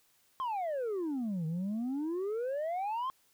sine exponential two-way sweep, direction down then up, 1080 to 155 to 1080 Hz, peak -29 dBFS, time 0.4-3.1 s, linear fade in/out 0 ms, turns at 1.46 s, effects tanh soft clip ceiling -31 dBFS + white hiss -69 dBFS RMS until 3.33 s

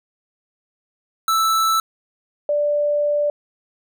square / sine tone pair in turn, 1318.5 / 587.3 Hz, E6 / D5, 0 / 0 cents, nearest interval octave + major second, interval 1400 cents, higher first, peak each -16 / -16 dBFS, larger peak neither, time 1.28-1.8 / 2.49-3.3 s, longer second, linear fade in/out 2 ms, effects none

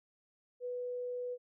sine tone, 493.4 Hz, B4, 2 cents flat, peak -36 dBFS, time 0.6-1.38 s, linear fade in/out 50 ms, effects none

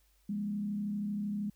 sine tone with frequency modulation, 205.6 Hz, G#3, 17 cents flat, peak -32 dBFS, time 0.29-1.5 s, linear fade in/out 5 ms, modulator 32.8 Hz, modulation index 0.47, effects added 50 Hz sine -67 dBFS peak until 1.55 s + white hiss -72 dBFS RMS until 1.55 s

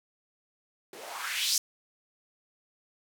blue noise with band-pass filter sweep, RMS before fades -32 dBFS, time 0.93-1.58 s, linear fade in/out 2 ms, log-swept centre 340 to 6000 Hz, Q 2.9, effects none

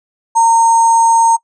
sine tone with sample-and-hold, 916 Hz, A#5, 31 cents flat, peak -6 dBFS, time 0.35-1.37 s, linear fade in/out 20 ms, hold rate 7350 Hz, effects noise-tail reverb RT60 0.1 s tail -22 dB re dry + resampled to 24000 Hz

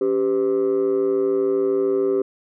sine tone with amplitude modulation, 393.5 Hz, G4, 7 cents sharp, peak -11 dBFS, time 0.01-2.22 s, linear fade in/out 5 ms, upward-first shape sine, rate 113 Hz, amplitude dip 90%, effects tanh soft clip ceiling -13 dBFS

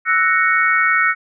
sine chord, F# dominant seventh, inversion third, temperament equal, 1318.5 / 1480 / 1864.7 / 2217 Hz, E6 / F#6 / A#6 / C#7, 0 / 0 / 0 / 0 cents, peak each -18 dBFS, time 0.05-1.15 s, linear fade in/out 50 ms, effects none

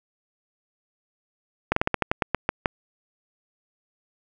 slowing click train, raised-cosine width 0.5 ms, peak -5 dBFS, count 11, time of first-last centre 1.72-2.658 s, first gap 44 ms, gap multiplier 1.16, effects none

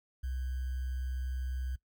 sine tone with sample-and-hold, 64 Hz, C2, 38 cents flat, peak -33 dBFS, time 0.23-1.76 s, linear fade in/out 10 ms, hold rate 1575 Hz, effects noise-tail reverb RT60 0.1 s tail -19 dB re dry

